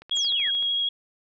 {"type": "click train", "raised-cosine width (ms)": 0.3, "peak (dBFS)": -28, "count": 9, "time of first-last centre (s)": [0.02, 0.626], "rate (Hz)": 13.2}
{"type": "tone with vibrato", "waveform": "sine", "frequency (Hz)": 3299, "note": "G#7", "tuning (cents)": -12, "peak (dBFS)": -22, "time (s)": [0.11, 0.89], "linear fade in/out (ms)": 5, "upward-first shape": "sine", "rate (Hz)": 12, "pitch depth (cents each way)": 12}
{"type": "exponential sweep", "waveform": "sine", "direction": "down", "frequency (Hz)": [7790, 1517], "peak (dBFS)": -29, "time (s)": [0.15, 0.51], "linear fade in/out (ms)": 20}
{"effects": []}